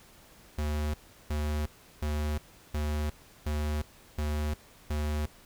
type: tone bursts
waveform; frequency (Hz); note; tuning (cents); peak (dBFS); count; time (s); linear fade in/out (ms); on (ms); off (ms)
square; 75.2; D2; +42; -29; 7; 0.58-5.26; 5; 360; 360
effects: pink hiss -56 dBFS RMS until 5.45 s